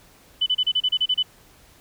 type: tone bursts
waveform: sine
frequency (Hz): 3000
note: F#7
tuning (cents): +23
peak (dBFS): -17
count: 10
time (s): 0.41-1.229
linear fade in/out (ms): 10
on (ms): 54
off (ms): 31
effects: pink hiss -53 dBFS RMS until 1.8 s